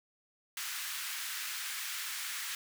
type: high-pass noise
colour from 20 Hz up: pink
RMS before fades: -39 dBFS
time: 0.57-2.55 s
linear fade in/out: 2 ms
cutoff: 1400 Hz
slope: 24 dB/octave
effects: none